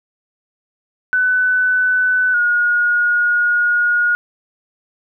sine tone pair in turn, 1500 / 1440 Hz, F#6 / F#6, +23 / -47 cents, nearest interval minor second, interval 70 cents, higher first, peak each -12 dBFS, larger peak neither, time 1.13-2.34 / 2.34-4.15 s, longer second, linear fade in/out 0 ms, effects none

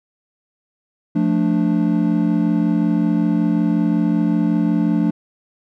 triangle chord, D minor, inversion first, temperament equal, 174.61 / 220 / 293.7 Hz, F3 / A3 / D4, 0 / 0 / 0 cents, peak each -17 dBFS, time 1.15-5.11 s, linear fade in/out 10 ms, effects none

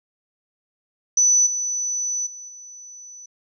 sine tone with level steps, 5980 Hz, F#8, 17 cents sharp, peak -13 / -22 / -35 / -38 dBFS, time 1.17-3.26 s, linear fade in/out 5 ms, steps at 1.46 / 2.26 / 2.48 s, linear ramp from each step 10 ms, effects none

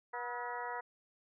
harmonic tone with a mistuned harmonic, 242.3 Hz, B3, 33 cents flat, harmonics 2 / 3 / 4 / 5 / 6 / 7 / 8, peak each -46 / -45 / -41 / -48 / -49 / -50 / -47 dBFS, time 0.13-0.81 s, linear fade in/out 10 ms, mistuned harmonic 5, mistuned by +85 cents, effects none

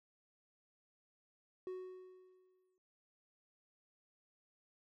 triangle tone with exponential decay, 370 Hz, F#4, in tune, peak -38 dBFS, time 1.67-2.78 s, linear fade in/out 1 ms, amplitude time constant 240 ms, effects none

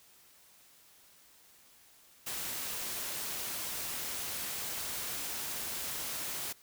white noise, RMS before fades -38 dBFS, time 2.26-6.53 s, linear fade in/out 10 ms, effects white hiss -61 dBFS RMS until 6.62 s

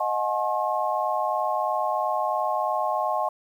sine tone cluster, 623 / 726 / 854 / 1074 Hz, D#5 / F#5 / G#5 / C6, +2 / -33 / +48 / +45 cents, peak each -28 dBFS, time 0-3.29 s, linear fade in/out 5 ms, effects 9-bit

